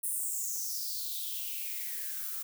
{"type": "noise with high-pass filter sweep", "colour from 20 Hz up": "violet", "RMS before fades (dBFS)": -36, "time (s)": [0.03, 2.43], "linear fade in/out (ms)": 10, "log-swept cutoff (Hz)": [10000, 1200], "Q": 5.8, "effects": []}